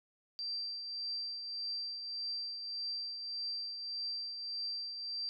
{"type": "tone with tremolo", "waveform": "sine", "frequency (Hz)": 4699, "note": "D8", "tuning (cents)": 0, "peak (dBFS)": -35, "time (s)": [0.39, 5.29], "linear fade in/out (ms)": 0, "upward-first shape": "triangle", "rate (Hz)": 1.7, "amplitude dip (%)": 50, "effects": []}